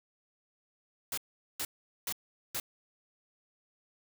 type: noise bursts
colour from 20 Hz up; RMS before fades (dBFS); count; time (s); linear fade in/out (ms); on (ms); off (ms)
white; -35; 4; 1.12-2.6; 2; 55; 420
effects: none